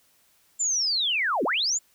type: linear two-way sweep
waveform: sine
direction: down then up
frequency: 7340 to 215.1 to 7340 Hz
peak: -22 dBFS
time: 0.59-1.79 s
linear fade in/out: 20 ms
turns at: 1.44 s
effects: white hiss -63 dBFS RMS until 1.94 s